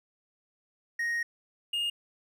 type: tone pair in turn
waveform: triangle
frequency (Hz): 1870 / 2838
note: A#6 / F7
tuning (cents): +5 / +27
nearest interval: perfect fifth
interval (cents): 722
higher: second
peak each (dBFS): -26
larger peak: neither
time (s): 0.99-1.23 / 1.73-1.9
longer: first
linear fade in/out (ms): 5
effects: none